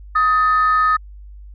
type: tone pair together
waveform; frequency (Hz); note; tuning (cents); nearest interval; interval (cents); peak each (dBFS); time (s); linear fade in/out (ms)
sine; 1257.9 / 1779; D#6 / A6; +19 / +19; tritone; 600; -12 / -20; 0.15-0.97; 10
effects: tanh soft clip ceiling -7 dBFS + added 50 Hz sine -35 dBFS peak until 1.54 s